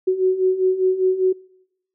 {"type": "beating tone pair", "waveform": "sine", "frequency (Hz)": [370, 375], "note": ["F#4", "F#4"], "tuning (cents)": [0, 23], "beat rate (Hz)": 5, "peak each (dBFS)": [-21, -17], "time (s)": [0.07, 1.33], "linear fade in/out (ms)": 10, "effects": ["noise-tail reverb RT60 0.9 s tail -25 dB re dry"]}